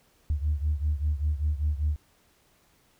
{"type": "beating tone pair", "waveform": "sine", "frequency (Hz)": [73.42, 78.52], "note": ["D2", "D#2"], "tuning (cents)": [0, 16], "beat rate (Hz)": 5.1, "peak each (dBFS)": [-25, -28], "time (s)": [0.3, 1.96], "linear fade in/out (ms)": 0, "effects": ["tanh soft clip ceiling -18 dBFS", "pink hiss -64 dBFS RMS until 2.99 s"]}